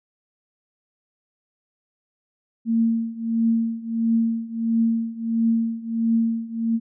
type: tone with tremolo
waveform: sine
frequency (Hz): 228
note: A#3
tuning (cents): -38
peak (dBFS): -15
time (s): 2.65-6.8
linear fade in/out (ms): 50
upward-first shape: triangle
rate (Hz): 1.5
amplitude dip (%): 90
effects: none